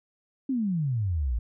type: exponential sweep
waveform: sine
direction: down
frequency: 277.2 to 53.9 Hz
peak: -24 dBFS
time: 0.49-1.39 s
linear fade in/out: 5 ms
effects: none